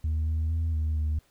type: tone with pitch steps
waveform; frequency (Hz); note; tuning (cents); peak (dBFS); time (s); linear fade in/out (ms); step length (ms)
sine; 78.3 / 79.3 / 81.4 / 78 / 76.7; D#2 / D#2 / E2 / D#2 / D#2; +11 / +33 / -21 / +5 / -24; -22; 0.04-1.19; 5; 230
effects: tanh soft clip ceiling -23 dBFS + pink hiss -65 dBFS RMS until 1.3 s